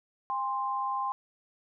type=tone pair together; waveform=sine; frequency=808 / 1046.5 Hz; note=G#5 / C6; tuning=-48 / 0 cents; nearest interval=major third; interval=448 cents; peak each=-33 / -30 dBFS; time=0.3-1.12 s; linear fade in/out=0 ms; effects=none